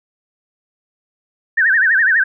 sine tone with vibrato, 1683 Hz, G#6, 23 cents sharp, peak -10 dBFS, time 1.57-2.24 s, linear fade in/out 10 ms, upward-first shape sine, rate 12 Hz, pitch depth 190 cents each way, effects none

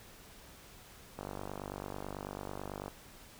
click train, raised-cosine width 1 ms, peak -26 dBFS, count 84, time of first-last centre 1.19-2.88 s, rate 49.1 Hz, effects pink hiss -55 dBFS RMS until 3.39 s

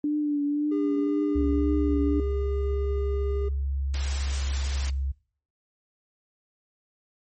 sine tone with vibrato, 293.7 Hz, D4, in tune, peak -22 dBFS, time 0.04-2.2 s, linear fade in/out 2 ms, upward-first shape triangle, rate 1.9 Hz, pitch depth 41 cents each way
triangle tone, 403.9 Hz, G#4, 48 cents flat, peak -27 dBFS, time 0.71-3.49 s, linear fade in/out 10 ms
sine tone with pitch glide, 69.2 to 67.7 Hz, C#2 to C#2, -2 to -40 cents, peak -25 dBFS, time 1.35-5.12 s, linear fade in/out 10 ms, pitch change -38 cents, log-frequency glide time 2.95-4.73 s
white noise, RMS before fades -35 dBFS, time 3.94-4.9 s, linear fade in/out 2 ms
effects noise-tail reverb RT60 0.5 s tail -22 dB re dry + MP3 32 kbps

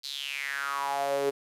sawtooth tone with high-pass filter sweep, 140 Hz, C#3, 18 cents sharp, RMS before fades -31 dBFS, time 0.03-1.31 s, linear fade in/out 20 ms, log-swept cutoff 4400 to 400 Hz, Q 6.3, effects resampled to 32000 Hz + 9-bit

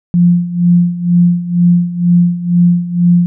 sine tone with tremolo, 174.7 Hz, F3, 1 cent sharp, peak -4 dBFS, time 0.14-3.26 s, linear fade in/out 0 ms, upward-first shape sine, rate 2.1 Hz, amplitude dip 80%, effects none

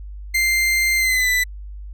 40% pulse tone with pitch glide, 2093 to 1991.6 Hz, C7 to B6, 0 to +14 cents, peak -15 dBFS, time 0.34-1.44 s, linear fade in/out 10 ms, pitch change -86 cents, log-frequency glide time 0.97-1.29 s, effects added 50 Hz sine -31 dBFS peak until 1.93 s

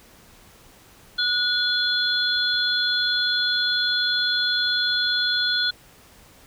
sine tone cluster, 1461 / 3415 / 4165 Hz, F#6 / G#7 / C8, -22 / +48 / -9 cents, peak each -24 dBFS, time 1.18-5.71 s, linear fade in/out 10 ms, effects pink hiss -51 dBFS RMS until 6.46 s

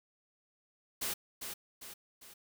white noise with echo, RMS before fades -36 dBFS, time 1.01-1.14 s, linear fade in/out 10 ms, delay 400 ms, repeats 3, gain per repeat -6 dB, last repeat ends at 2.34 s, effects none

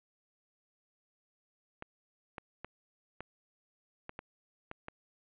clicks, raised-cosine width 0.5 ms, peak -26 dBFS, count 8, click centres 1.824 / 2.382 / 2.646 / 3.206 / 4.094 / 4.191 / 4.714 / 4.884 s, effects resampled to 8000 Hz + 9-bit

